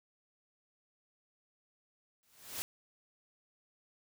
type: noise with exponential growth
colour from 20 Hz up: white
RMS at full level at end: -36 dBFS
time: 2.23-2.62 s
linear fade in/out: 0 ms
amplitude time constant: 84 ms
effects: none